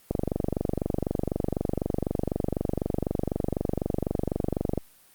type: click train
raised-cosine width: 2 ms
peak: -12 dBFS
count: 113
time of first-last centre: 0.11-4.777 s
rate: 24 Hz
effects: white hiss -57 dBFS RMS until 5.14 s + Opus 32 kbps